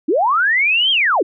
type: linear two-way sweep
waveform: sine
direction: up then down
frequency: 261.6 to 3256 to 261.6 Hz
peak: -12 dBFS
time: 0.08-1.23 s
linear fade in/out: 10 ms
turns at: 0.91 s
effects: none